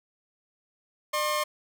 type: tone pair together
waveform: sawtooth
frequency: 601.2 / 1072 Hz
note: D5 / C6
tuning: +40 / +42 cents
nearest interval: minor seventh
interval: 1002 cents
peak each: -25 / -24 dBFS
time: 1.13-1.44 s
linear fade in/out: 10 ms
effects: none